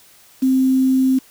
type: tone with quantisation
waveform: sine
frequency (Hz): 261.8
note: C4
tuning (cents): +1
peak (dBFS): -12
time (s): 0.42-1.19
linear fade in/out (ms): 10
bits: 6
effects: white hiss -49 dBFS RMS until 1.3 s